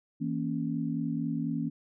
sine chord, A# diminished, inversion second, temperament equal with one note detuned, 163.01 / 233.1 / 277.2 Hz, E3 / A#3 / C#4, -19 / 0 / 0 cents, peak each -33 dBFS, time 0.2-1.7 s, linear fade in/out 20 ms, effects none

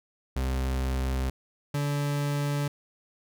40% pulse tone pair in turn, 65.2 / 144.27 Hz, C2 / D3, -5 / -30 cents, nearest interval octave + major second, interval 1375 cents, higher second, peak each -25 dBFS, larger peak neither, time 0.36-1.3 / 1.74-2.68 s, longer neither, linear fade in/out 5 ms, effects none

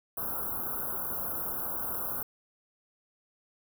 white band-stop noise, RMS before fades -34 dBFS, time 0.17-2.23 s, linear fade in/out 5 ms, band 1500 to 11000 Hz, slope 96 dB/octave, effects none

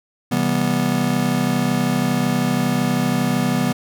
square chord, C major seventh, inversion none, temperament just, 130.81 / 163.52 / 196.22 / 245.3 Hz, C3 / E3 / G3 / B3, 0 / -14 / +2 / -12 cents, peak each -26 / -24 / -24 / -21 dBFS, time 0.31-3.73 s, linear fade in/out 10 ms, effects none

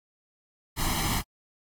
pink noise with comb filter, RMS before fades -27 dBFS, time 0.76-1.23 s, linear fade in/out 50 ms, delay 0.98 ms, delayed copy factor +0.8, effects AAC 64 kbps

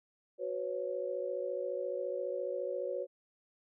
sine chord, F# suspended fourth, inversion none, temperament equal with one note detuned, 370 / 499.9 / 554.4 Hz, F#4 / B4 / C#5, 0 / +21 / 0 cents, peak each -40 / -38 / -37 dBFS, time 0.38-3.07 s, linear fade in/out 50 ms, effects none

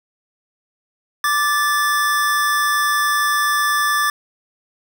square tone pair together, 1174.7 / 1744.2 Hz, D6 / A6, 0 / -16 cents, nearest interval perfect fifth, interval 684 cents, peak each -19 dBFS, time 1.24-4.1 s, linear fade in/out 2 ms, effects none

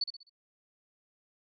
sine tone with echo, 4473 Hz, C#8, 15 cents sharp, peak -27 dBFS, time 0.01-0.04 s, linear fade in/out 5 ms, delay 64 ms, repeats 4, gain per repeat -8 dB, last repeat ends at 0.296 s, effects none

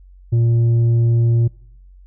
sine tone with tanh clipping, 116.7 Hz, A#2, 2 cents sharp, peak -13 dBFS, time 0.32-1.48 s, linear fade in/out 10 ms, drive 5 dB, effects noise-tail reverb RT60 0.7 s tail -23 dB re dry + added 46 Hz sine -41 dBFS peak until 2.06 s

